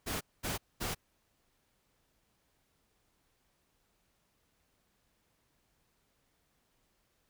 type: noise bursts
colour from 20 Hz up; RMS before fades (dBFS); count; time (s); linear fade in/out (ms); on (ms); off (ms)
pink; -36; 3; 0.06-0.95; 20; 150; 220
effects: pink hiss -75 dBFS RMS until 7.29 s